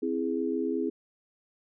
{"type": "chord", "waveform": "sine", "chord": "C augmented", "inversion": "none", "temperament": "equal", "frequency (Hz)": [261.6, 329.6, 415.3], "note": ["C4", "E4", "G#4"], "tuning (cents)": [0, 0, 0], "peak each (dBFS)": -31, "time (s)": [0.02, 0.9], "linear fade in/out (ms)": 10, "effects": []}